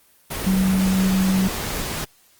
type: tone in noise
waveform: sine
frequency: 189.3 Hz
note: F#3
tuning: 40 cents sharp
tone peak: -16 dBFS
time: 0.46-1.48 s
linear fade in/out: 10 ms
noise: pink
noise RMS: -27 dBFS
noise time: 0.3-2.05 s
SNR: +8 dB
effects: white hiss -56 dBFS RMS until 2.39 s + Opus 24 kbps